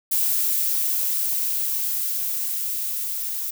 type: noise with level ramp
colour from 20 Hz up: violet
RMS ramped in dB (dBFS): -21 to -28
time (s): 0.11-3.51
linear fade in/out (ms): 10
effects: none